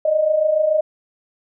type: tone pair together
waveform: sine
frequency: 595.4 / 622.3 Hz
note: D5 / D#5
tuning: +24 / 0 cents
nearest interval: minor second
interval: 76 cents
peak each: -21 / -15 dBFS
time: 0.05-0.81 s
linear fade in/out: 5 ms
effects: none